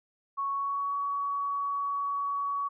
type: tone with pitch glide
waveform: sine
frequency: 1108.7 to 1127.4 Hz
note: C#6 to C#6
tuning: 0 to +29 cents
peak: -28 dBFS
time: 0.37-2.69 s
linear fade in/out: 20 ms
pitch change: +29 cents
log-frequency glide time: 0.5-0.92 s
effects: none